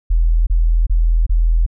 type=tone bursts; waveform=sine; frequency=41.2 Hz; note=E1; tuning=in tune; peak=-10 dBFS; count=4; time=0.1-1.664 s; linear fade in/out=10 ms; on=370 ms; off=28 ms; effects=none